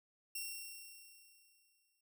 5% pulse tone with exponential decay, 2730 Hz, F7, 40 cents flat, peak -30 dBFS, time 0.35-2.01 s, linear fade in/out 5 ms, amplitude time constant 360 ms, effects noise-tail reverb RT60 0.1 s tail -18 dB re dry

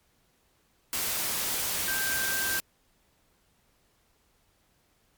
sine tone in noise, 1570 Hz, G6, 2 cents sharp, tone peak -30 dBFS, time 1.88-2.59 s, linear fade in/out 0 ms, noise white, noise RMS -30 dBFS, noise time 0.93-2.6 s, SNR -3 dB, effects pink hiss -68 dBFS RMS until 5.17 s + MP3 96 kbps

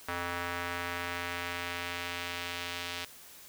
square tone with band-pass filter sweep, 87.31 Hz, F2, in tune, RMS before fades -37 dBFS, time 0.08-3.05 s, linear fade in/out 5 ms, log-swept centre 1500 to 3300 Hz, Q 1.2, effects white hiss -52 dBFS RMS until 3.48 s

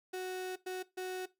35% pulse tone bursts at uneven times, 370 Hz, F#4, in tune, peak -35 dBFS, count 3, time 0.13-0.56 / 0.66-0.83 / 0.97-1.26 s, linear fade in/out 10 ms, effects noise-tail reverb RT60 0.2 s tail -18 dB re dry

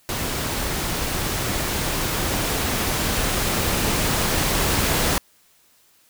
pink noise with level ramp, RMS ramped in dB -26 to -20 dBFS, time 0.09-5.18 s, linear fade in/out 0 ms, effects white hiss -58 dBFS RMS until 6.09 s

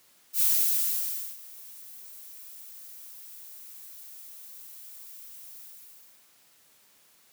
violet noise with ADSR envelope, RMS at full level -22 dBFS, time 0.33-6.3 s, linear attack 82 ms, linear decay 960 ms, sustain -24 dB, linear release 720 ms, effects white hiss -61 dBFS RMS until 7.32 s + high-pass 100 Hz 12 dB/octave

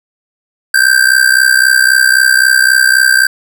square tone with amplitude modulation, 1568 Hz, G6, in tune, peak -3 dBFS, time 0.74-3.27 s, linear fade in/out 5 ms, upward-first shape sine, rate 63.8 Hz, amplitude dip 80%, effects none

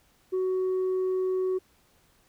sine tone, 372.8 Hz, F#4, 13 cents sharp, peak -22 dBFS, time 0.32-1.59 s, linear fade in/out 20 ms, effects tanh soft clip ceiling -23 dBFS + pink hiss -64 dBFS RMS until 2.28 s

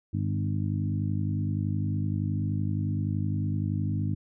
harmonic tone with a mistuned harmonic, 50.7 Hz, G#1, 41 cents flat, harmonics 2 / 3 / 4 / 5 / 6, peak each -28 / -32 / -34 / -36 / -38 dBFS, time 0.13-4.15 s, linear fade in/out 10 ms, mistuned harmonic 2, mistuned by -34 cents, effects none

